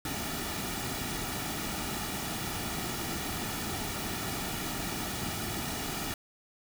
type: noise with comb filter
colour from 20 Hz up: pink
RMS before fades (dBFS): -35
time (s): 0.05-6.14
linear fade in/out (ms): 2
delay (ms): 1.9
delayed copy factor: -0.55
effects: none